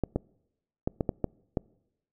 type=clicks; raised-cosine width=2 ms; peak=-13 dBFS; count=7; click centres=0.037 / 0.16 / 0.875 / 1.008 / 1.092 / 1.243 / 1.572 s; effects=noise-tail reverb RT60 0.9 s tail -26 dB re dry